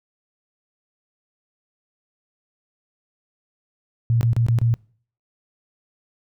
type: tone with dropouts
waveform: sine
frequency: 116.54 Hz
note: A#2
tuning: in tune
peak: -15 dBFS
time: 4.1-4.74 s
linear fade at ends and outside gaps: 0 ms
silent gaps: 4.21-4.23 / 4.332-4.365 / 4.465-4.485 / 4.587-4.615 s
effects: noise-tail reverb RT60 0.5 s tail -25 dB re dry